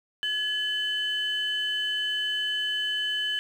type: tone pair together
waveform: sine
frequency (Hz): 1699 / 3027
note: G#6 / F#7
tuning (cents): +39 / +39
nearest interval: minor seventh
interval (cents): 1000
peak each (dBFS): -29 / -26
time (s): 0.23-3.39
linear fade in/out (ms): 0
effects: tanh soft clip ceiling -20 dBFS + 9-bit